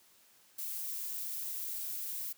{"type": "noise", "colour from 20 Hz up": "violet", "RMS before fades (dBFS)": -39, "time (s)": [0.58, 2.33], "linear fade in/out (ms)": 10, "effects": ["white hiss -64 dBFS RMS until 2.37 s", "high-pass 80 Hz 12 dB/octave"]}